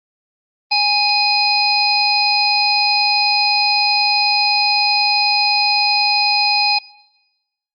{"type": "harmonic tone", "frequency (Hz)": 829, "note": "G#5", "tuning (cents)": -3, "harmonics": [1, 3, 5, 6], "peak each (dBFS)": [-18, -18, -18, -18], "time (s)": [0.71, 6.79], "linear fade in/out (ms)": 10, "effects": ["noise-tail reverb RT60 1.0 s tail -22 dB re dry", "Opus 24 kbps"]}